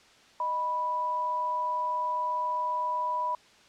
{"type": "tone pair together", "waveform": "sine", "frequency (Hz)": [619, 984.8], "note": ["D#5", "B5"], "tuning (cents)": [-9, -5], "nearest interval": "minor sixth", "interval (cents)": 804, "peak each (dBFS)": [-38, -27], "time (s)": [0.4, 3.35], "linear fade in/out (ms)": 2, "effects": ["white hiss -57 dBFS RMS until 3.68 s", "low-pass 5000 Hz 12 dB/octave"]}